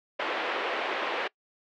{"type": "band-pass noise", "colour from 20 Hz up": "pink", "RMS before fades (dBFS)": -31, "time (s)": [0.19, 1.28], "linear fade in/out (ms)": 10, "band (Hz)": [390, 3100], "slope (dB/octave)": 24, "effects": ["noise-tail reverb RT60 0.1 s tail -24 dB re dry"]}